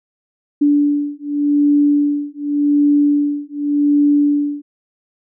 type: beating tone pair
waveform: sine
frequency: 290 / 290.87 Hz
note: D4 / D4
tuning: -22 / -17 cents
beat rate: 0.87 Hz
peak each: -15 dBFS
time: 0.61-4.62 s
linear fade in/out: 10 ms
effects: none